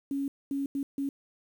sine tone bursts at uneven times, 277.2 Hz, C#4, in tune, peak -28 dBFS, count 4, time 0.11-0.28 / 0.51-0.66 / 0.75-0.83 / 0.98-1.09 s, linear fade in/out 2 ms, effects 9-bit

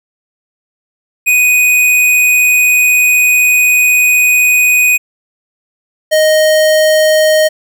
square tone pair in turn, 2489 / 622.2 Hz, D#7 / D#5, 0 / 0 cents, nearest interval 2 octaves, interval 2400 cents, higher first, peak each -7 dBFS, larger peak neither, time 1.26-4.98 / 6.11-7.49 s, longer first, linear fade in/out 20 ms, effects none

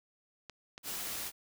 clicks, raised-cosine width 0.2 ms, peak -28 dBFS, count 4, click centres 0.497 / 0.779 / 0.939 / 1.071 s
white noise, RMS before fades -39 dBFS, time 0.83-1.32 s, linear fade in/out 50 ms
effects none

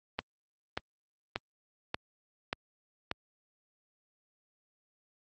click train, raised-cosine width 0.3 ms, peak -15 dBFS, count 6, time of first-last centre 0.19-3.114 s, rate 1.71 Hz, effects high-pass 60 Hz 12 dB/octave + Opus 32 kbps

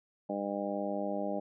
harmonic tone, 100.5 Hz, G2, 44 cents sharp, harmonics 2 / 3 / 4 / 5 / 6 / 7 / 8, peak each -38 / -39 / -44 / -41 / -36 / -46 / -41 dBFS, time 0.29-1.4 s, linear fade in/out 10 ms, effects none

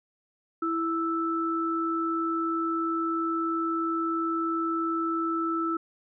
sine tone pair together, 329.6 / 1318.5 Hz, E4 / E6, 0 / 0 cents, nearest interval 2 octaves, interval 2400 cents, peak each -28 dBFS, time 0.62-5.77 s, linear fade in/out 5 ms, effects none

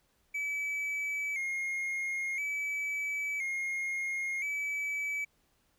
triangle tone with vibrato, 2217 Hz, C#7, in tune, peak -30 dBFS, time 0.34-5.25 s, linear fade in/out 10 ms, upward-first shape square, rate 0.49 Hz, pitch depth 60 cents each way, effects pink hiss -72 dBFS RMS until 5.78 s

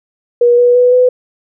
sine tone with pitch steps, 480.6 / 487.3 / 494.1 / 501 Hz, B4 / B4 / B4 / B4, -47 / -23 / +1 / +25 cents, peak -5 dBFS, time 0.41-1.09 s, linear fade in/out 5 ms, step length 170 ms, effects none

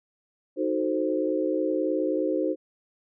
sine chord, D# diminished seventh, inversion none, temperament equal, 311.1 / 370 / 440 / 523.3 Hz, D#4 / F#4 / A4 / C5, 0 / 0 / 0 / 0 cents, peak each -27 / -29 / -32 / -28 dBFS, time 0.56-2.56 s, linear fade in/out 50 ms, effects none

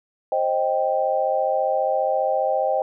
sine chord, C minor, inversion none, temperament equal with one note detuned, 527.5 / 622.3 / 784 Hz, C5 / Eb5 / G5, +14 / 0 / 0 cents, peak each -23 dBFS, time 0.32-2.82 s, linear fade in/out 2 ms, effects none

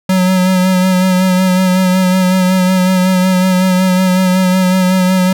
square tone with vibrato, 185 Hz, F#3, in tune, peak -9 dBFS, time 0.09-5.33 s, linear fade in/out 5 ms, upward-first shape sine, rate 5.4 Hz, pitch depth 29 cents each way, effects none

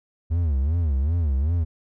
triangle tone with vibrato, 75.8 Hz, D#2, 45 cents flat, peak -17 dBFS, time 0.3-1.65 s, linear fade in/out 20 ms, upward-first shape sine, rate 2.6 Hz, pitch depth 240 cents each way, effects none

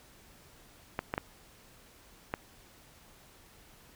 clicks, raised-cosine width 0.5 ms, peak -16 dBFS, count 4, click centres 0.991 / 1.139 / 1.179 / 2.339 s, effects pink hiss -58 dBFS RMS until 3.95 s

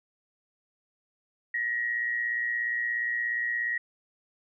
sine tone with amplitude modulation, 1900 Hz, A#6, 33 cents sharp, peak -24 dBFS, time 1.54-3.78 s, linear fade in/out 5 ms, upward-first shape sine, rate 117 Hz, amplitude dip 55%, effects none

